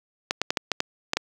clicks, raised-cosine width 0.2 ms, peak -5 dBFS, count 8, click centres 0.309 / 0.416 / 0.505 / 0.572 / 0.717 / 0.804 / 1.134 / 1.17 s, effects high-pass 200 Hz 12 dB/octave + 7-bit

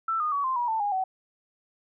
sine tone with pitch steps, 1330 / 1226.7 / 1131.4 / 1043.5 / 962.4 / 887.7 / 818.7 / 755.1 Hz, E6 / D#6 / C#6 / C6 / B5 / A5 / G#5 / F#5, +15 / -25 / +35 / -5 / -45 / +15 / -25 / +35 cents, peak -24 dBFS, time 0.08-1.04 s, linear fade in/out 5 ms, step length 120 ms, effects none

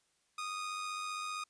sawtooth tone with amplitude modulation, 1238 Hz, D#6, 9 cents flat, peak -32 dBFS, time 0.38-1.44 s, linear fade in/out 5 ms, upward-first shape sine, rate 95.3 Hz, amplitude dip 40%, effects white hiss -75 dBFS RMS until 1.49 s + resampled to 22050 Hz

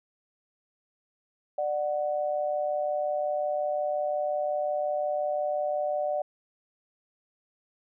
sine tone pair together, 594.4 / 740 Hz, D5 / F#5, +21 / 0 cents, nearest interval major third, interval 379 cents, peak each -27 / -31 dBFS, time 1.58-6.22 s, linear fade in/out 5 ms, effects none

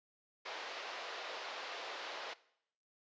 pink band-pass noise, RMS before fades -45 dBFS, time 0.45-2.34 s, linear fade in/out 10 ms, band 480 to 4700 Hz, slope 24 dB/octave, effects noise-tail reverb RT60 0.7 s tail -19 dB re dry + resampled to 16000 Hz

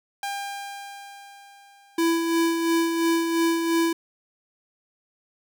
sawtooth tone with exponential decay, 800 Hz, G5, 35 cents sharp, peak -23 dBFS, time 0.23-2.81 s, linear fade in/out 2 ms, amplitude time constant 560 ms
square tone with tremolo, 332.3 Hz, E4, 14 cents sharp, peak -19 dBFS, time 1.98-3.93 s, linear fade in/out 5 ms, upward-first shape sine, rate 2.9 Hz, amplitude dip 45%
effects none

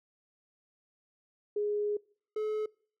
sine / triangle tone pair in turn, 415.5 / 428.9 Hz, G#4 / A4, +1 / -44 cents, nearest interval minor second, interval 55 cents, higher second, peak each -28 dBFS, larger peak neither, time 1.56-1.97 / 2.36-2.66 s, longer first, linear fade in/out 5 ms, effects noise-tail reverb RT60 0.5 s tail -24 dB re dry

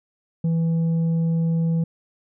sine tone with tanh clipping, 164.81 Hz, E3, in tune, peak -19 dBFS, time 0.44-1.84 s, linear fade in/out 5 ms, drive 4 dB, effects none

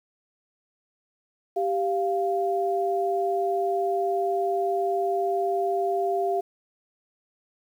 sine tone pair together, 392 / 696.2 Hz, G4 / F5, 0 / -6 cents, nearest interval minor seventh, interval 994 cents, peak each -25 dBFS, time 1.56-6.41 s, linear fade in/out 10 ms, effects 9-bit

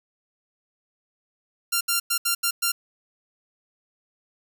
5% pulse tone bursts at uneven times, 1386 Hz, F6, 14 cents flat, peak -9 dBFS, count 6, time 1.72-1.81 / 1.88-2 / 2.1-2.18 / 2.25-2.35 / 2.43-2.51 / 2.62-2.72 s, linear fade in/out 10 ms, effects none

